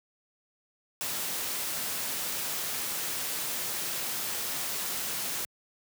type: noise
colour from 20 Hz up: white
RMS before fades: -33 dBFS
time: 1.01-5.45 s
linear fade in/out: 0 ms
effects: high-pass 100 Hz 12 dB/octave